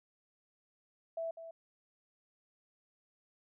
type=tone with echo; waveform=sine; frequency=659.3 Hz; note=E5; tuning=in tune; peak=-35 dBFS; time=1.17-1.31 s; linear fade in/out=5 ms; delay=200 ms; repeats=1; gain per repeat=-10 dB; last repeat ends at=1.51 s; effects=none